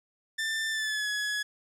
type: tone with pitch glide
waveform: sawtooth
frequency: 1781 to 1687.9 Hz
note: A6 to G#6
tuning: +21 to +28 cents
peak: -25 dBFS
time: 0.38-1.43 s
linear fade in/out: 10 ms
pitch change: -93 cents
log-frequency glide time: 0.7-1.08 s
effects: low-pass 9000 Hz 12 dB/octave + 11-bit